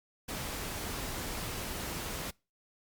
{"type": "noise", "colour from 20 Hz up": "pink", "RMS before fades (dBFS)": -38, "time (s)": [0.28, 2.31], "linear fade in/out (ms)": 10, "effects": ["noise-tail reverb RT60 0.3 s tail -26 dB re dry", "Opus 48 kbps"]}